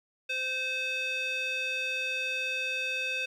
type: tone with band-pass filter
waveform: square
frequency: 517 Hz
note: C5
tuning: 21 cents flat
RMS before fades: -32 dBFS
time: 0.29-3.26 s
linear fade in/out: 10 ms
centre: 2800 Hz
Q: 4
effects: 11-bit